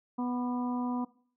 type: harmonic tone with a mistuned harmonic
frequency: 246.9 Hz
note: B3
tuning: in tune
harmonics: 1 / 2 / 3 / 4 / 5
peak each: -30 / -45 / -41 / -39 / -48 dBFS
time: 0.18-1.05 s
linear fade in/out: 10 ms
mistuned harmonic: 5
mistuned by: -36 cents
effects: noise-tail reverb RT60 0.5 s tail -20 dB re dry